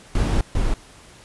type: noise bursts at uneven times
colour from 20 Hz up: brown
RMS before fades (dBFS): -19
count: 2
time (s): 0.15-0.41 / 0.55-0.74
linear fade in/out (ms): 2
effects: pink hiss -47 dBFS RMS until 1.24 s + resampled to 24000 Hz